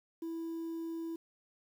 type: tone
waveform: sine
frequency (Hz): 329.6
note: E4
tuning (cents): 0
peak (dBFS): -34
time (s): 0.22-1.16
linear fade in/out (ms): 5
effects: tanh soft clip ceiling -36 dBFS + 10-bit